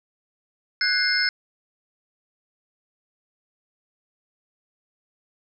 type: tone cluster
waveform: sine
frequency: 1489 / 1636 / 2109 / 4335 / 5210 Hz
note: F#6 / G#6 / C7 / C#8 / E8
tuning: +11 / -26 / +13 / -39 / -21 cents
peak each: -24 / -30 / -26 / -30 / -23 dBFS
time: 0.81-1.29 s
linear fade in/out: 2 ms
effects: none